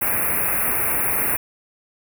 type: band-stop noise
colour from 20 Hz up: white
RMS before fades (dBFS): -21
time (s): 0.01-1.37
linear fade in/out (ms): 10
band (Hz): 2600 to 9700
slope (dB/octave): 96
effects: none